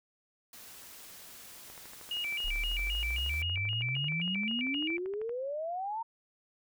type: noise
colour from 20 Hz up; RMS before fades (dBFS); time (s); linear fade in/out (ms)
white; -50; 0.53-3.42; 2
type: click train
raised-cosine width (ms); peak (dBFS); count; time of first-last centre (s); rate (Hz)
0.5; -35; 47; 1.7-5.294; 12.8
type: tone with vibrato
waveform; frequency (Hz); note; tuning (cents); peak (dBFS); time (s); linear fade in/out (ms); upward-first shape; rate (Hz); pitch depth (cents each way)
sine; 2585; E7; -34; -32; 2.11-4.97; 2; square; 3.8; 180
type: exponential sweep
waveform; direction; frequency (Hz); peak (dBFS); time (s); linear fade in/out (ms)
sine; up; 32.58 to 931; -33; 2.44-6.03; 10
effects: none